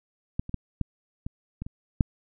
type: clicks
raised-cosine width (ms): 5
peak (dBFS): -14 / -25 / -15 / -13 / -20 / -21 / -24 / -7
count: 8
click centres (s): 0.395 / 0.494 / 0.543 / 0.813 / 1.265 / 1.62 / 1.665 / 2.008
effects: none